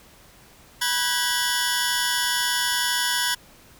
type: tone cluster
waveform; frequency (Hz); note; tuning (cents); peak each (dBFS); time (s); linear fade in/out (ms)
20% pulse; 974 / 1502 / 1639 / 3486 / 5370; B5 / F#6 / G#6 / A7 / E8; -24 / +26 / -23 / -17 / +31; -23; 0.81-3.35; 10
effects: pink hiss -51 dBFS RMS until 3.79 s